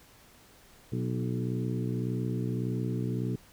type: harmonic tone with a mistuned harmonic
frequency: 61.74 Hz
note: B1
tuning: in tune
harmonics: 2 / 3 / 4 / 5 / 6 / 7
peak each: -31 / -35 / -37 / -39 / -41 / -42 dBFS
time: 0.92-3.36 s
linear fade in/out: 5 ms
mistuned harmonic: 5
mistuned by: +29 cents
effects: pink hiss -57 dBFS RMS until 3.52 s